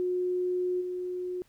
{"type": "tone with level steps", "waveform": "sine", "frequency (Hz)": 362, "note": "F#4", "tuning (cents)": -38, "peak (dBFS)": [-26, -31], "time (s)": [0, 1.42], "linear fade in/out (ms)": 0, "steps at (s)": 0.8, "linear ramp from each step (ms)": 20, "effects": ["pink hiss -66 dBFS RMS until 1.48 s"]}